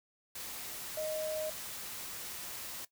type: tone in noise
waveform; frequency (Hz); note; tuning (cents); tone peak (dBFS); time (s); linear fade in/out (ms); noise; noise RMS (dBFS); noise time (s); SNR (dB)
sine; 622.3; D#5; 0; -34; 0.97-1.5; 5; white; -43; 0.35-2.85; +6
effects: noise-tail reverb RT60 0.1 s tail -17 dB re dry